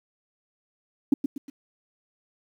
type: tone with echo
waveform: sine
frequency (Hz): 278.3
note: C#4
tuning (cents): +7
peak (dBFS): -13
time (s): 1.12-1.14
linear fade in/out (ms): 5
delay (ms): 120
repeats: 3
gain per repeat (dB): -8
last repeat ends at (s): 1.5
effects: tanh soft clip ceiling -9 dBFS + 9-bit